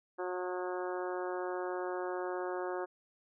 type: harmonic tone with a mistuned harmonic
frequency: 181.5 Hz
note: F#3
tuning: 33 cents flat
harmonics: 2 / 3 / 4 / 5 / 6 / 7 / 8 / 9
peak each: -37 / -41 / -43 / -45 / -47 / -48 / -49 / -50 dBFS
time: 0.18-2.86 s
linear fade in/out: 20 ms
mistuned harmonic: 7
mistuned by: -18 cents
effects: none